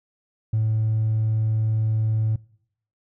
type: tone with hard clipping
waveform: sine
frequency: 109.7 Hz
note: A2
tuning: 5 cents flat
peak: -19 dBFS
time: 0.53-2.36 s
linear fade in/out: 5 ms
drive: 1 dB
effects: noise-tail reverb RT60 0.7 s tail -24 dB re dry